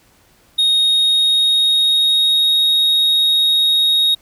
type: tone with pitch glide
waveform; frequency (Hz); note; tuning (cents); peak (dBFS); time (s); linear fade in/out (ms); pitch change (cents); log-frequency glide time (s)
triangle; 3729 to 3755; A#7 to A#7; 0 to +12; -10; 0.58-4.15; 10; +12; 0.68-2.57
effects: pink hiss -53 dBFS RMS until 4.21 s